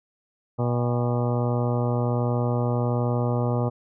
harmonic tone with a mistuned harmonic, 121.3 Hz, B2, 31 cents flat, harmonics 1 / 2 / 3 / 4 / 5 / 6 / 7 / 8 / 9 / 10, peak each -23 / -29 / -33 / -30 / -32 / -39 / -35 / -40 / -40 / -40 dBFS, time 0.58-3.7 s, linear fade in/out 20 ms, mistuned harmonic 7, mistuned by -59 cents, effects none

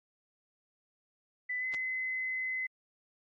sine tone with pitch glide, 1994 to 2038 Hz, B6 to C7, +16 to -46 cents, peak -32 dBFS, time 1.49-2.67 s, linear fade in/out 10 ms, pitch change +38 cents, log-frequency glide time 1.59-1.65 s
clicks, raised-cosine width 0.2 ms, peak -27 dBFS, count 2, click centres 1.739 / 1.746 s
effects AAC 48 kbps

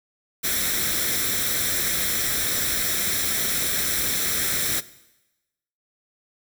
white noise with comb filter, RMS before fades -24 dBFS, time 0.43-4.81 s, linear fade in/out 20 ms, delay 0.53 ms, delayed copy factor +0.65, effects noise-tail reverb RT60 1.0 s tail -18 dB re dry

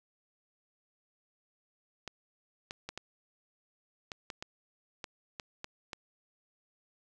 clicks, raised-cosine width 0.2 ms, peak -22 dBFS, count 11, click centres 2.077 / 2.709 / 2.89 / 2.976 / 4.118 / 4.302 / 4.425 / 5.042 / 5.398 / 5.644 / 5.932 s, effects none

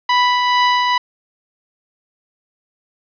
sawtooth tone with tremolo, 987.8 Hz, B5, in tune, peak -7 dBFS, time 0.09-0.98 s, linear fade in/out 5 ms, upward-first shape triangle, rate 2.3 Hz, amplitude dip 35%, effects resampled to 11025 Hz + 8-bit

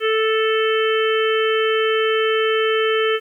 harmonic tone, 440 Hz, A4, in tune, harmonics 1 / 3 / 4 / 5 / 6 / 7, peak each -17 / -24 / -26 / -29 / -29 / -26 dBFS, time 0-3.2 s, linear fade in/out 50 ms, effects 9-bit

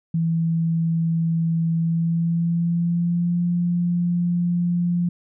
sine tone with pitch glide, 164.81 to 174.31 Hz, E3 to F3, 0 to -3 cents, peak -18 dBFS, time 0.14-5.09 s, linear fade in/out 5 ms, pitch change +97 cents, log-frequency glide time 1.76-3.43 s, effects none

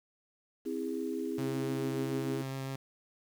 sine chord, C augmented, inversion none, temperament just, 261.6 / 327 / 408.8 Hz, C4 / E4 / G#4, 0 / -14 / -27 cents, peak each -37 dBFS, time 0.65-2.43 s, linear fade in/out 20 ms
sawtooth tone with vibrato, 134.3 Hz, C3, 46 cents sharp, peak -32 dBFS, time 1.38-2.76 s, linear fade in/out 5 ms, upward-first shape sine, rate 7 Hz, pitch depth 10 cents each way
effects 9-bit

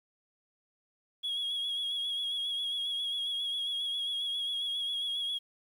sine tone with vibrato, 3322 Hz, G#7, in tune, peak -29 dBFS, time 1.23-5.39 s, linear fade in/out 20 ms, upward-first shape sine, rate 7.4 Hz, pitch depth 35 cents each way, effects tanh soft clip ceiling -29 dBFS + 10-bit

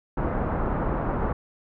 pink low-pass noise, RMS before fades -26 dBFS, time 0.17-1.33 s, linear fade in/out 5 ms, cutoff 1300 Hz, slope 24 dB/octave, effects none

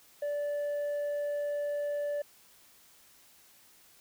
sine tone with tanh clipping, 582 Hz, D5, 16 cents flat, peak -31 dBFS, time 0.22-2.22 s, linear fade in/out 5 ms, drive 3 dB, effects white hiss -60 dBFS RMS until 4 s

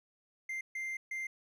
triangle tone bursts at uneven times, 2093 Hz, C7, in tune, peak -34 dBFS, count 3, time 0.49-0.61 / 0.75-0.97 / 1.11-1.27 s, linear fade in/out 5 ms, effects none

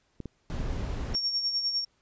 clicks, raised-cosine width 3 ms, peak -24 dBFS, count 4, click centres 0.203 / 0.257 / 0.602 / 0.807 s
brown noise, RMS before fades -32 dBFS, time 0.5-1.15 s, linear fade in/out 0 ms
sine tone with tremolo, 5520 Hz, F8, 21 cents flat, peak -24 dBFS, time 1.14-1.85 s, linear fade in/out 10 ms, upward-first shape sine, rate 9.9 Hz, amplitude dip 55%
effects pink hiss -70 dBFS RMS until 2.01 s + resampled to 16000 Hz

